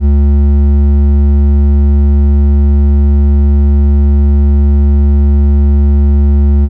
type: tone with hard clipping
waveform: sine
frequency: 71.3 Hz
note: C#2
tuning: 49 cents sharp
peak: -6 dBFS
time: 0-6.69 s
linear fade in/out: 50 ms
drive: 8 dB
effects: none